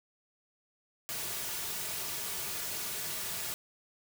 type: noise with comb filter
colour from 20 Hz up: white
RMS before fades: -37 dBFS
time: 1.09-3.54 s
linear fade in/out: 0 ms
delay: 3.8 ms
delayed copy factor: -0.55
effects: none